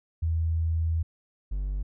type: tone pair in turn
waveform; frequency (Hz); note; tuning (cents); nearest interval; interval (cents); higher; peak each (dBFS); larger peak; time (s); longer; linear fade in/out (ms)
sine / triangle; 81.7 / 48.58; E2 / G1; -15 / -15; major sixth; 900; first; -23 / -25; first; 0.22-1.03 / 1.51-1.83; first; 10
effects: none